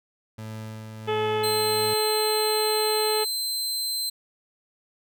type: tone with tremolo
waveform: 30% pulse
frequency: 109.6 Hz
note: A2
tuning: 6 cents flat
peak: -31 dBFS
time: 0.38-1.94 s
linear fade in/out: 5 ms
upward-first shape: sine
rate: 1.4 Hz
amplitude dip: 35%
type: harmonic tone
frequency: 430 Hz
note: A4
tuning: 40 cents flat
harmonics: 1 / 2 / 3 / 4 / 5 / 6 / 7 / 8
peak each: -24 / -29 / -35 / -39 / -40 / -39 / -39 / -40 dBFS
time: 1.07-3.25 s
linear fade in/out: 20 ms
type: tone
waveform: sawtooth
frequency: 4100 Hz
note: C8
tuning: 36 cents flat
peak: -23 dBFS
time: 1.43-4.1 s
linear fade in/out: 10 ms
effects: none